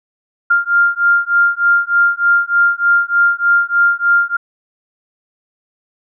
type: beating tone pair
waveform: sine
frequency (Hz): 1396.9 / 1400.2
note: F6 / F6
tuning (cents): 0 / +4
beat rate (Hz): 3.3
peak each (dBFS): -13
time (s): 0.5-4.37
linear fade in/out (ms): 10
effects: none